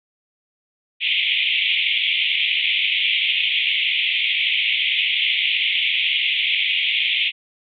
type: band-pass noise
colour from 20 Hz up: white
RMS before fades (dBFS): -20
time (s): 1-7.32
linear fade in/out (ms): 50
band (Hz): 2100 to 3500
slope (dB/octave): 96
effects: none